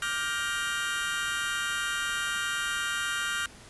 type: chord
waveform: 30% pulse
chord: G minor seventh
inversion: second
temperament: just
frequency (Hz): 1176 / 1411.2 / 1568 / 1881.6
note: D6 / F6 / G6 / Bb6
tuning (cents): +2 / +18 / 0 / +16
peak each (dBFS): -35 / -29 / -31 / -34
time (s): 0.02-3.46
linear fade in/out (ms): 2
effects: pink hiss -50 dBFS RMS until 3.69 s + resampled to 24000 Hz